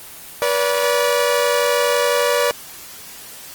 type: tone pair together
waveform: sawtooth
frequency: 485.2 / 577 Hz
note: B4 / D5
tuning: -31 / -31 cents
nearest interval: minor third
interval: 300 cents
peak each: -14 dBFS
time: 0.42-2.51 s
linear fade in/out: 0 ms
effects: white hiss -37 dBFS RMS until 3.54 s + Opus 24 kbps